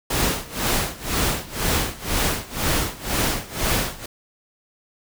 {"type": "noise with tremolo", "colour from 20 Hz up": "pink", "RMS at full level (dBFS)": -20, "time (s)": [0.1, 4.06], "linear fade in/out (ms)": 5, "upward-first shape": "sine", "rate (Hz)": 2, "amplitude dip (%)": 90, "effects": []}